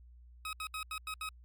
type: tone bursts at uneven times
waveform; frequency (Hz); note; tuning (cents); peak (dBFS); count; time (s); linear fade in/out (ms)
20% pulse; 1269; D#6; +34; -32; 6; 0.45-0.53 / 0.6-0.67 / 0.74-0.83 / 0.91-0.98 / 1.07-1.14 / 1.21-1.29; 2
effects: added 60 Hz sine -53 dBFS peak until 1.44 s + MP3 64 kbps

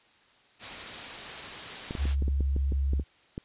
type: noise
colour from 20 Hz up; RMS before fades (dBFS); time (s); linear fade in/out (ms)
white; -38; 0.59-2.16; 50
type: clicks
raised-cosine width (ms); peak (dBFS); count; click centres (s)
3; -21; 11; 1.909 / 1.952 / 2.055 / 2.223 / 2.281 / 2.407 / 2.564 / 2.722 / 2.934 / 2.997 / 3.379
type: tone with pitch glide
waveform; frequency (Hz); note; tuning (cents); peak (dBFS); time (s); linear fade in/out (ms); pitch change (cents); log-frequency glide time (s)
sine; 69.3 to 68.5; C#2 to C#2; 0 to -20; -24; 1.97-3.04; 50; -20; 2.11-2.49
effects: white hiss -61 dBFS RMS until 3.44 s + resampled to 8000 Hz

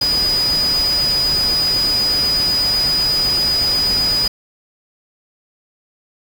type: tone in noise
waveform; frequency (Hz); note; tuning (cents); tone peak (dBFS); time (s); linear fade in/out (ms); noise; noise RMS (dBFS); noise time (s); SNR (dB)
sine; 4946; D#8; -11; -14; 0.01-4.28; 5; pink; -26; 0.01-4.28; +9
effects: none

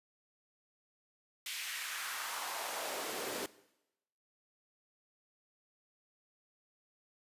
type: noise with high-pass filter sweep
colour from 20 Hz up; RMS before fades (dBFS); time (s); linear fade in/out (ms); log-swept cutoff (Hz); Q
pink; -40; 1.46-3.46; 2; 2600 to 300; 1.7
effects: noise-tail reverb RT60 0.9 s tail -19 dB re dry + resampled to 32000 Hz

